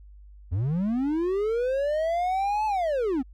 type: linear two-way sweep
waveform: triangle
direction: up then down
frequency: 79.1 to 873 to 241.2 Hz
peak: -21 dBFS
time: 0.51-3.23 s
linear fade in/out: 20 ms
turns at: 2.66 s
effects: added 50 Hz sine -45 dBFS peak until 3.33 s